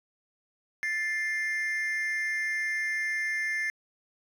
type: tone pair together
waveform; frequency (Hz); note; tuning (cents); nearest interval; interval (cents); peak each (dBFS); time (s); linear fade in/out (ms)
triangle; 1760 / 2102; A6 / C7; 0 / +7; minor third; 307; -28; 0.83-3.7; 0
effects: tanh soft clip ceiling -20 dBFS